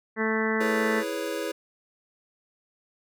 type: harmonic tone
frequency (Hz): 220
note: A3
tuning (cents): 0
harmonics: 1 / 2 / 3 / 4 / 5 / 6 / 7 / 8 / 9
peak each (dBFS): -28 / -28 / -38 / -36 / -35 / -38 / -35 / -32 / -32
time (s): 0.16-1.04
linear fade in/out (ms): 50
type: chord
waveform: square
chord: C# minor seventh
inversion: first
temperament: equal with one note detuned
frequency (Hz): 328.5 / 415.3 / 493.9 / 554.4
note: E4 / G#4 / B4 / C#5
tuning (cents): -6 / 0 / 0 / 0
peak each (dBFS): -35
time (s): 0.6-1.52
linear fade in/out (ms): 10
effects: none